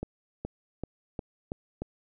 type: accelerating click train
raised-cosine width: 2 ms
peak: -20 dBFS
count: 6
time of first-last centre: 0.03-1.82 s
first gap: 420 ms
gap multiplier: 0.92
effects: none